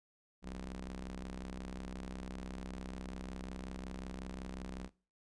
sawtooth ring-modulated tone, 65.41 Hz, C2, in tune, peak -35 dBFS, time 0.42-4.9 s, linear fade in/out 50 ms, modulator 118 Hz, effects noise-tail reverb RT60 0.4 s tail -23 dB re dry + resampled to 22050 Hz

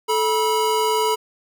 square tone pair together, 435.6 / 970 Hz, A4 / B5, -17 / -31 cents, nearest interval octave + major second, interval 1386 cents, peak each -21 dBFS, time 0.08-1.16 s, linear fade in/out 20 ms, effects none

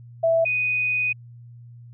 sine tone pair in turn, 659.3 / 2489 Hz, E5 / D#7, 0 / 0 cents, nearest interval octave + major seventh, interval 2300 cents, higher second, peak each -16 / -20 dBFS, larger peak first, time 0.23-0.45 / 0.45-1.13 s, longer second, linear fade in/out 10 ms, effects added 119 Hz sine -41 dBFS peak until 1.93 s

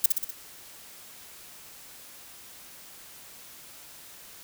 violet noise with echo, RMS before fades -17 dBFS, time 0.04-0.06 s, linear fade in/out 5 ms, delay 62 ms, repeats 4, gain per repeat -4 dB, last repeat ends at 0.308 s, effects white hiss -48 dBFS RMS until 4.43 s

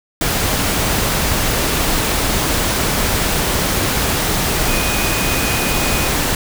sine tone in noise, 2487 Hz, D#7, 1 cent flat, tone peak -25 dBFS, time 4.68-6.08 s, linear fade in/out 2 ms, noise pink, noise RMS -17 dBFS, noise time 0.21-6.35 s, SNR -11 dB, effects none

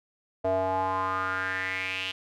square tone with band-pass filter sweep, 94.1 Hz, F#2, 30 cents sharp, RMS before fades -29 dBFS, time 0.44-2.12 s, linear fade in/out 10 ms, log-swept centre 610 to 3000 Hz, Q 5.2, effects none

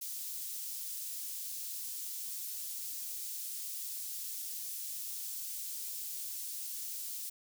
white high-pass noise, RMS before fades -41 dBFS, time 0.01-7.3 s, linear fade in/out 10 ms, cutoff 5500 Hz, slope 12 dB/octave, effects none

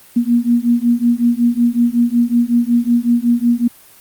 sine beating tone pair, 235.5 / 240.9 Hz, A#3 / B3, +18 / -43 cents, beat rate 5.4 Hz, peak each -14 dBFS, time 0.16-3.68 s, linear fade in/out 10 ms, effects white hiss -44 dBFS RMS until 4 s + Opus 32 kbps

